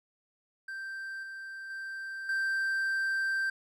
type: tone with level steps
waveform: triangle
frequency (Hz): 1568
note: G6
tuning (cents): 0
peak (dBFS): -35 / -38 / -35 / -26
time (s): 0.68-3.5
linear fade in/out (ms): 5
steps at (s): 1.23 / 1.7 / 2.29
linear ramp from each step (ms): 2
effects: none